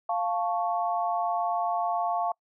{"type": "chord", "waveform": "sine", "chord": "F augmented", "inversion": "none", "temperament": "equal", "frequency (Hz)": [698.5, 880, 1108.7], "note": ["F5", "A5", "C#6"], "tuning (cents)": [0, 0, 0], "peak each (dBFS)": [-27, -31, -32], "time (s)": [0.09, 2.32], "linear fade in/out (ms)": 5, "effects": ["noise-tail reverb RT60 0.1 s tail -26 dB re dry"]}